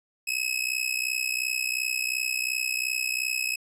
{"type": "tone with amplitude modulation", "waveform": "sawtooth", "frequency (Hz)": 2566, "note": "E7", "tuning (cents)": -47, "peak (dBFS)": -19, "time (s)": [0.27, 3.56], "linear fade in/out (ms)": 10, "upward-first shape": "sine", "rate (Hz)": 62.8, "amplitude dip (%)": 85, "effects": ["resampled to 32000 Hz"]}